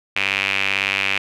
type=tone with band-pass filter; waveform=sawtooth; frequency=98 Hz; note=G2; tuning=in tune; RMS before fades=-21 dBFS; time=0.16-1.18 s; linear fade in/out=5 ms; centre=2500 Hz; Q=5.1; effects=none